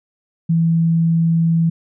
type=tone; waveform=sine; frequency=165.3 Hz; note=E3; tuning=5 cents sharp; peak=-12 dBFS; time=0.49-1.7 s; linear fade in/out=10 ms; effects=none